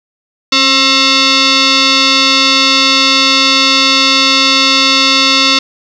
sine tone with frequency modulation, 532 Hz, C5, 29 cents sharp, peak -6 dBFS, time 0.52-5.59 s, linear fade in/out 5 ms, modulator 803 Hz, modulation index 6, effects 7-bit

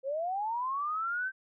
sine linear sweep, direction up, 515 to 1568 Hz, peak -30 dBFS, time 0.03-1.32 s, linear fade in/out 50 ms, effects none

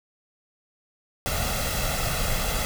pink noise with comb filter, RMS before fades -26 dBFS, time 1.26-2.65 s, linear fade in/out 0 ms, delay 1.5 ms, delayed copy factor +0.65, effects none

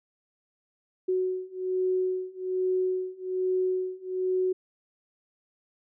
sine beating tone pair, 370 / 371.2 Hz, F#4 / F#4, 0 / +6 cents, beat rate 1.2 Hz, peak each -29 / -28 dBFS, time 1.08-4.53 s, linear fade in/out 10 ms, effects none

